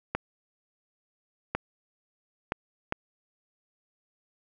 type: clicks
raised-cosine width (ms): 0.5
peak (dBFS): -12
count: 4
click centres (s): 0.15 / 1.55 / 2.521 / 2.924
effects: none